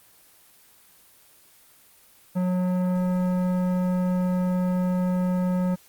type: tone with tanh clipping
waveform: sine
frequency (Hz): 181.8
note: F#3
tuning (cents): -30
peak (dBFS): -23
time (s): 2.35-5.76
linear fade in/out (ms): 20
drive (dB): 14
effects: white hiss -55 dBFS RMS until 5.88 s + Opus 24 kbps